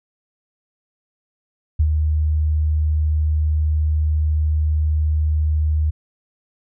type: tone with ADSR envelope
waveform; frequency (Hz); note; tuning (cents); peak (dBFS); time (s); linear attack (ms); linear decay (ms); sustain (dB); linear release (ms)
sine; 76.8; D#2; -22; -11; 1.79-5.91; 11; 68; -4; 15
effects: none